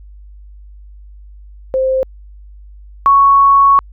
sine tone pair in turn, 524 / 1110.3 Hz, C5 / C#6, +2 / +2 cents, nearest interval octave + minor second, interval 1300 cents, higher second, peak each -11 / -5 dBFS, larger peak second, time 1.74-2.03 / 3.06-3.79 s, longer second, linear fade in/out 0 ms, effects added 50 Hz sine -34 dBFS peak until 3.92 s

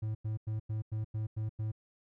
triangle tone bursts, 108.7 Hz, A2, 21 cents flat, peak -30 dBFS, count 8, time 0.02-1.718 s, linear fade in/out 10 ms, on 130 ms, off 94 ms, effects none

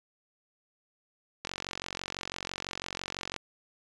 click train, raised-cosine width 0.2 ms, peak -17 dBFS, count 89, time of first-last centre 1.45-3.363 s, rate 46 Hz, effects resampled to 22050 Hz

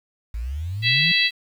sine exponential sweep, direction up, 52 to 175 Hz, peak -25 dBFS, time 0.34-1.12 s, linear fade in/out 5 ms
harmonic tone, 659.3 Hz, E5, in tune, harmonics 3 / 4 / 5 / 6 / 7, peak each -22 / -21 / -23 / -22 / -27 dBFS, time 0.82-1.31 s, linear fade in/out 50 ms
effects 8-bit

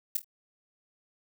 violet noise with echo, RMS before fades -27 dBFS, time 0.15-0.17 s, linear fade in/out 5 ms, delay 25 ms, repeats 3, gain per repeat -10 dB, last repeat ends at 0.245 s, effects none

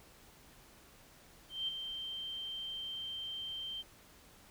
sine tone with ADSR envelope, 3136 Hz, G7, in tune, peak -32 dBFS, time 1.49-3.83 s, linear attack 190 ms, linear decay 12 ms, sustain -7 dB, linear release 26 ms, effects pink hiss -60 dBFS RMS until 4.5 s

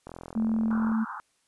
click train, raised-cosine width 1 ms, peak -26 dBFS, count 37, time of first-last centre 0.07-0.917 s, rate 42.5 Hz
sine tone, 222 Hz, A3, 16 cents sharp, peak -23 dBFS, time 0.35-1.05 s, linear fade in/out 20 ms
white band-pass noise, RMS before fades -38 dBFS, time 0.71-1.2 s, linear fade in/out 0 ms, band 810 to 1500 Hz, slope 96 dB/octave
effects white hiss -70 dBFS RMS until 1.47 s + resampled to 24000 Hz

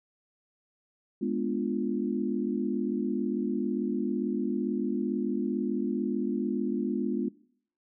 sine chord, G# diminished seventh, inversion none, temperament equal with one note detuned, 209 / 246.9 / 293.7 / 349.2 Hz, G#3 / B3 / D4 / F4, +11 / 0 / 0 / 0 cents, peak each -31 / -31 / -34 / -33 dBFS, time 1.21-7.29 s, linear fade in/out 10 ms, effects noise-tail reverb RT60 0.6 s tail -21 dB re dry

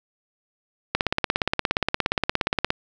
click train, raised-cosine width 0.3 ms, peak -4 dBFS, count 31, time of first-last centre 0.95-2.704 s, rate 17.1 Hz, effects none

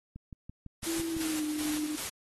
click train, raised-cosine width 5 ms, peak -31 dBFS, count 7, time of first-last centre 0.16-1.167 s, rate 5.96 Hz
white noise with tremolo, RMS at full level -36 dBFS, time 0.82-2.1 s, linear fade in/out 20 ms, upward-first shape square, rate 2.6 Hz, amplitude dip 50%
sine tone with pitch glide, 330.5 to 303.1 Hz, E4 to D#4, +5 to -45 cents, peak -31 dBFS, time 0.86-1.96 s, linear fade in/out 10 ms, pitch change -150 cents, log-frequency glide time 1.09-1.45 s
effects AAC 32 kbps

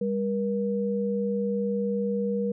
sine tone pair together, 200 / 477.3 Hz, G3 / A#4, +35 / +41 cents, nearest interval octave + minor third, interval 1506 cents, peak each -27 dBFS, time 0.01-2.52 s, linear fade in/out 5 ms, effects none

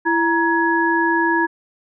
sine tone cluster, 334.4 / 943 / 1677 Hz, E4 / A#5 / G#6, +25 / +20 / +16 cents, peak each -19 dBFS, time 0.05-1.47 s, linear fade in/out 20 ms, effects none

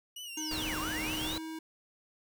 sawtooth tone with vibrato, 2871 Hz, F7, 47 cents sharp, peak -38 dBFS, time 0.16-1.33 s, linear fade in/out 5 ms, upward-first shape sine, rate 4.4 Hz, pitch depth 73 cents each way
sine linear two-way sweep, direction down then up, 6590 to 997 to 4045 Hz, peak -37 dBFS, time 0.37-1.38 s, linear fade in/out 5 ms, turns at 0.79 s
square tone with pitch glide, 311.1 to 319.7 Hz, D#4 to D#4, 0 to +47 cents, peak -39 dBFS, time 0.37-1.59 s, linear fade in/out 5 ms, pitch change +47 cents, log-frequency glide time 1.25-1.4 s
pink noise, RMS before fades -39 dBFS, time 0.51-1.38 s, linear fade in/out 2 ms
effects none

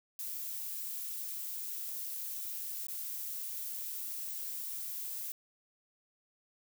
violet noise with dropouts, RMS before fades -40 dBFS, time 0.19-5.32 s, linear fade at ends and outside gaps 1 ms, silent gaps 2.869-2.884 s, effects none

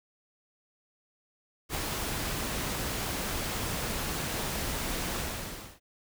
pink noise with ADSR envelope, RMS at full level -31 dBFS, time 1.69-5.8 s, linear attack 60 ms, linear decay 3 ms, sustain -2 dB, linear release 650 ms, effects none

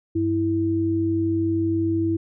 sine tone pair together, 98 / 328.4 Hz, G2 / E4, 0 / -6 cents, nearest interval octave + major sixth, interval 2094 cents, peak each -26 / -20 dBFS, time 0.15-2.17 s, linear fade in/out 10 ms, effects none

